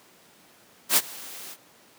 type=noise with ADSR envelope; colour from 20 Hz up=white; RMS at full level=-17 dBFS; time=0.89-1.57 s; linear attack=74 ms; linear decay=44 ms; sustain=-23 dB; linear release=53 ms; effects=pink hiss -55 dBFS RMS until 1.98 s + high-pass 200 Hz 12 dB/octave